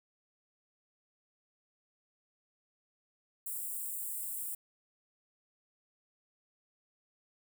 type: high-pass noise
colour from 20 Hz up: white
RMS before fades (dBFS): -39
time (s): 3.46-4.55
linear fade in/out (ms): 5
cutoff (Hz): 7600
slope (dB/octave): 96
effects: none